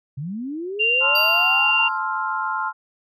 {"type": "linear sweep", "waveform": "sine", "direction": "up", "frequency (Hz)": [127.2, 939], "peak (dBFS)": -26, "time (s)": [0.17, 1.89], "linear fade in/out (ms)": 10}
{"type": "tone", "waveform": "sine", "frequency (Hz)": 2778, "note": "F7", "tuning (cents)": -10, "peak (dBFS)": -16, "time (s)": [0.79, 1.89], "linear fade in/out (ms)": 20}
{"type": "chord", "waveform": "sine", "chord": "F major seventh", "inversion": "first", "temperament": "just", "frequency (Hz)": [873.1, 1047.7, 1309.6, 1396.9], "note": ["A5", "C6", "E6", "F6"], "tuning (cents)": [-14, 2, -12, 0], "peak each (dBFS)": [-27, -26, -32, -26], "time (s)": [1, 2.73], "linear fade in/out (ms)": 50}
{"type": "tone with exponential decay", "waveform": "square", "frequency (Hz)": 4678, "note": "D8", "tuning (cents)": -8, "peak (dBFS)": -22, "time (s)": [1.15, 1.98], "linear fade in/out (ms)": 5, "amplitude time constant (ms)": 180}
{"effects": []}